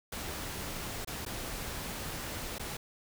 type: noise with dropouts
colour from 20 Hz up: pink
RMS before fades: -39 dBFS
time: 0.12-2.77 s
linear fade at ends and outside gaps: 5 ms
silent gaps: 1.048-1.073 / 1.252-1.262 / 2.584-2.595 s
effects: none